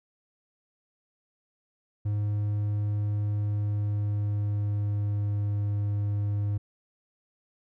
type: tone with pitch glide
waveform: triangle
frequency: 103.83 to 102.58 Hz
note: G#2 to G#2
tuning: 0 to -21 cents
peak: -23 dBFS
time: 2.05-6.58 s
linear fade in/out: 10 ms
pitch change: -21 cents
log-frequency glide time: 3.33-5.6 s
effects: none